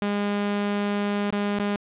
sawtooth tone with dropouts, 204.1 Hz, G#3, 30 cents flat, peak -19 dBFS, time 0.02-1.76 s, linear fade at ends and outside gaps 0 ms, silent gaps 1.305-1.326 / 1.588-1.597 s, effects resampled to 8000 Hz + 9-bit

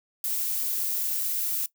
violet noise, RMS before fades -28 dBFS, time 0.24-1.66 s, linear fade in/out 2 ms, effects noise-tail reverb RT60 0.1 s tail -19 dB re dry

